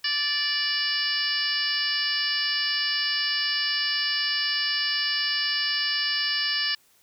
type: harmonic tone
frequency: 584 Hz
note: D5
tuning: 10 cents flat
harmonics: 2 / 3 / 4 / 5 / 6 / 7 / 8 / 9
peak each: -41 / -29 / -36 / -30 / -40 / -36 / -29 / -29 dBFS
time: 0.04-6.75 s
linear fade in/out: 5 ms
effects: white hiss -61 dBFS RMS until 7.02 s